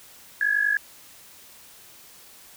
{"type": "tone pair together", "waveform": "sine", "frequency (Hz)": [1649, 1699.3], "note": ["G#6", "G#6"], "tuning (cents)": [-13, 39], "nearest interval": "minor second", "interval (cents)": 52, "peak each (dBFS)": [-23, -22], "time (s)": [0.41, 0.77], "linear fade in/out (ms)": 2, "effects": ["white hiss -49 dBFS RMS until 2.56 s"]}